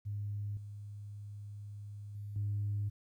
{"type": "tone with level steps", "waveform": "sine", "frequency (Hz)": 102.7, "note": "G#2", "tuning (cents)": -19, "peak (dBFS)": [-35, -43, -40, -31], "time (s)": [0.05, 2.9], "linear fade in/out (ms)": 20, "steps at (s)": [0.57, 2.15, 2.36], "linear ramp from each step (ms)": 2, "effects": ["tanh soft clip ceiling -28 dBFS", "12-bit"]}